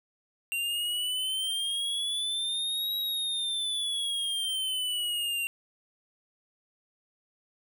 square exponential two-way sweep, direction up then down, 2757 to 3850 to 2757 Hz, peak -29 dBFS, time 0.52-5.47 s, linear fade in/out 0 ms, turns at 2.96 s, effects none

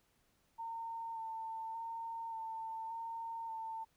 sine tone with vibrato, 905 Hz, A5, 48 cents sharp, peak -40 dBFS, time 0.58-3.85 s, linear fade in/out 20 ms, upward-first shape square, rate 0.86 Hz, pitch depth 16 cents each way, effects pink hiss -75 dBFS RMS until 3.96 s

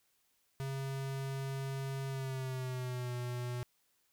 square tone with pitch glide, 135.5 to 122.83 Hz, C#3 to B2, -39 to -9 cents, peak -37 dBFS, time 0.6-3.63 s, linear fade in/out 0 ms, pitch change -170 cents, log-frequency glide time 2.08-3.14 s, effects white hiss -75 dBFS RMS until 4.12 s

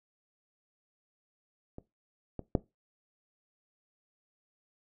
clicks, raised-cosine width 2 ms, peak -29 / -24 / -11 dBFS, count 3, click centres 1.784 / 2.393 / 2.552 s, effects noise-tail reverb RT60 0.2 s tail -18 dB re dry

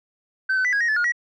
sine tone with pitch steps, 1538 / 1517 / 1984 / 1648 / 1873 / 1734 / 1432 / 1920 Hz, G6 / F#6 / B6 / G#6 / A#6 / A6 / F6 / B6, -33 / +43 / +7 / -14 / +8 / -26 / +43 / -49 cents, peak -16 dBFS, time 0.49-1.122 s, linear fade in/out 10 ms, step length 79 ms, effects tanh soft clip ceiling -17 dBFS

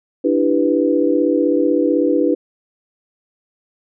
sine chord, E minor seventh, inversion third, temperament equal, 293.7 / 329.6 / 392 / 493.9 Hz, D4 / E4 / G4 / B4, 0 / 0 / 0 / 0 cents, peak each -17 / -18 / -21 / -18 dBFS, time 0.24-2.35 s, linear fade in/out 10 ms, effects none

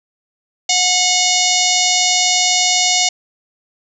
harmonic tone, 728 Hz, F#5, 28 cents flat, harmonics 1 / 3 / 4 / 5 / 6 / 7 / 8 / 9 / 10, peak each -21 / -21 / -21 / -21 / -21 / -21 / -21 / -21 / -21 dBFS, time 0.69-3.09 s, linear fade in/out 5 ms, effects none

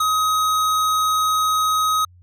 sine tone with hard clipping, 1263 Hz, D#6, 26 cents sharp, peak -18 dBFS, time 0-2.05 s, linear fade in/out 5 ms, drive 17 dB, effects added 89 Hz sine -46 dBFS peak until 2.22 s

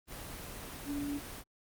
sine tone in noise, 286.5 Hz, D4, 43 cents flat, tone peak -34 dBFS, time 0.85-1.21 s, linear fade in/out 50 ms, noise pink, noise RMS -44 dBFS, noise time 0.07-1.44 s, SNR +7 dB, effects Opus 24 kbps

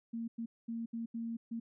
sine tone bursts at uneven times, 230 Hz, A#3, 23 cents flat, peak -36 dBFS, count 6, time 0.13-0.28 / 0.38-0.46 / 0.68-0.86 / 0.93-1.06 / 1.14-1.37 / 1.51-1.6 s, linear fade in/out 10 ms, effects none

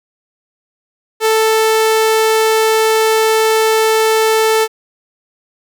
sawtooth tone, 440.9 Hz, A4, 4 cents sharp, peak -6 dBFS, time 1.2-4.68 s, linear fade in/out 50 ms, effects 8-bit

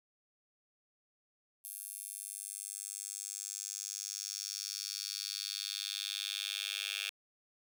10% pulse tone with high-pass filter sweep, 100 Hz, G2, 35 cents sharp, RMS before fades -41 dBFS, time 1.64-7.1 s, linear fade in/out 5 ms, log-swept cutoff 11000 to 2900 Hz, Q 3.1, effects 10-bit

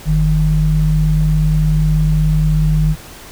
sine tone pair together, 46.14 / 155 Hz, F#1 / D#3, -4 / -6 cents, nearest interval octave + major sixth, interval 2098 cents, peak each -14 / -12 dBFS, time 0.05-2.96 s, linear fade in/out 50 ms, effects pink hiss -36 dBFS RMS until 3.31 s

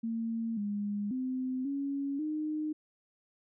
sine tone with pitch steps, 227.6 / 205 / 257.3 / 278.8 / 306.6 Hz, A#3 / G#3 / C4 / C#4 / D#4, -41 / -22 / -29 / +10 / -25 cents, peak -31 dBFS, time 0.03-2.73 s, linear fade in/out 10 ms, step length 540 ms, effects none

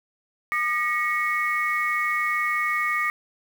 sine tone cluster, 1213 / 1907 / 2206 Hz, D#6 / A#6 / C#7, -44 / +39 / -9 cents, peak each -26 dBFS, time 0.52-3.1 s, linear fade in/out 0 ms, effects 7-bit

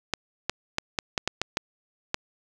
clicks, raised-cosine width 0.2 ms, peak -7 dBFS, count 9, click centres 0.137 / 0.496 / 0.784 / 0.988 / 1.178 / 1.276 / 1.416 / 1.571 / 2.144 s, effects 7-bit

